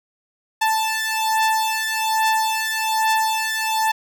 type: beating tone pair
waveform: sawtooth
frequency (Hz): 880 / 881.2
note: A5 / A5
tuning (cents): 0 / +2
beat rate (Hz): 1.2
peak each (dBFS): -17 / -18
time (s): 0.61-3.92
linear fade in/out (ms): 10
effects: none